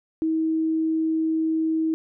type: tone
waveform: sine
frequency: 319.9 Hz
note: D#4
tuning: 48 cents sharp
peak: -20 dBFS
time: 0.22-1.94 s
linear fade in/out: 0 ms
effects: none